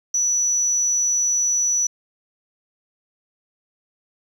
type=tone; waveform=sine; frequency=5920 Hz; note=F#8; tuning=in tune; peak=-16 dBFS; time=0.14-1.87 s; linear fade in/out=5 ms; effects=tanh soft clip ceiling -13 dBFS + 8-bit